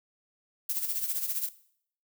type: noise with tremolo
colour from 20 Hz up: violet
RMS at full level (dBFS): -29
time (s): 0.69-1.49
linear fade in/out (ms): 5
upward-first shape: sine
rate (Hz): 15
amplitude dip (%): 65
effects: noise-tail reverb RT60 0.6 s tail -17 dB re dry